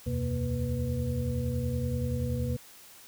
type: tone cluster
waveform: sine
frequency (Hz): 77 / 87.6 / 126.9 / 235.2 / 494.1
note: D#2 / F2 / B2 / A#3 / B4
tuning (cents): -17 / +6 / +47 / +16 / +1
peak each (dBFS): -35 / -35 / -31 / -35 / -37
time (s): 0.06-2.57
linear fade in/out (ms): 10
effects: white hiss -52 dBFS RMS until 3.07 s